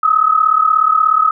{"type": "tone pair together", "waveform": "sine", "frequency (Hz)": [1253, 1289.7], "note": ["D#6", "E6"], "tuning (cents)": [12, -38], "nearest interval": "unison", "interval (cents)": 50, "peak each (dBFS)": -12, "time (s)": [0.03, 1.31], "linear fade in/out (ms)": 5, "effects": []}